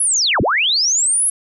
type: linear two-way sweep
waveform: sine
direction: down then up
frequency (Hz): 11000 to 50.6 to 11000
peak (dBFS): -13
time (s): 0-1.3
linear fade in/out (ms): 5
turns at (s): 0.41
effects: none